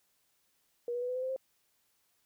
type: tone with pitch steps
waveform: sine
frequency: 478.7 / 486.5 / 494.4 / 502.5 / 510.7 / 519 / 527.5 Hz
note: A#4 / B4 / B4 / B4 / C5 / C5 / C5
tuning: +46 / -26 / +2 / +30 / -42 / -14 / +14 cents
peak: -32 dBFS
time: 0.88-1.363 s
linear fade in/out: 2 ms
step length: 69 ms
effects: white hiss -74 dBFS RMS until 2.25 s